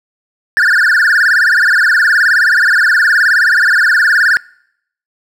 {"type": "tone with vibrato", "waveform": "triangle", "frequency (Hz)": 1600, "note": "G6", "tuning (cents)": 35, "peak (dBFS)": -5, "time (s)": [0.57, 4.37], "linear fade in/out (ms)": 0, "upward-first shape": "sine", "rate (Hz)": 19, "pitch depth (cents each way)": 210, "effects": ["noise-tail reverb RT60 0.7 s tail -24 dB re dry"]}